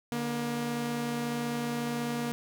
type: tone pair together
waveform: sawtooth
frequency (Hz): 146.83 / 237.5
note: D3 / A#3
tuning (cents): 0 / +33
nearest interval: minor sixth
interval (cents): 833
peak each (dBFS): -34 / -27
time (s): 0.12-2.32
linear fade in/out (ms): 0
effects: none